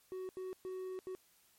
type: tone bursts at uneven times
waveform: triangle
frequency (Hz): 372.9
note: F#4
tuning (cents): +14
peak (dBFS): -38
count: 4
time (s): 0.12-0.29 / 0.37-0.53 / 0.65-0.99 / 1.07-1.15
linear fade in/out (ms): 0
effects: white hiss -69 dBFS RMS until 1.58 s + MP3 64 kbps